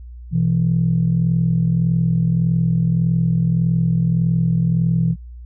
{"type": "tone pair together", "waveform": "sine", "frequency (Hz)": [124.9, 166.6], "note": ["B2", "E3"], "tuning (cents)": [20, 19], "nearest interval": "perfect fourth", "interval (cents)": 499, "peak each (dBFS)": [-18, -15], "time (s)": [0.31, 5.16], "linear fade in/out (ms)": 50, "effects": ["tanh soft clip ceiling -7 dBFS", "added 60 Hz sine -33 dBFS peak until 5.45 s"]}